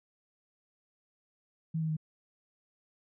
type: tone with pitch steps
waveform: sine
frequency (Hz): 161.2 / 158.8 / 156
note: E3 / D#3 / D#3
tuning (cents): -38 / +36 / +5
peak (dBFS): -29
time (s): 1.74-1.968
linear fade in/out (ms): 10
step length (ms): 76
effects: none